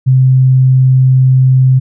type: tone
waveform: sine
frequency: 130.2 Hz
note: C3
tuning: 8 cents flat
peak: -4 dBFS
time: 0.06-1.8 s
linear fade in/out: 20 ms
effects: none